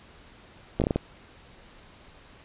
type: slowing click train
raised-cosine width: 2 ms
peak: -10 dBFS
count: 6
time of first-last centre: 0.8-0.96 s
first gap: 17 ms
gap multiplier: 1.32
effects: pink hiss -52 dBFS RMS until 2.44 s + resampled to 8000 Hz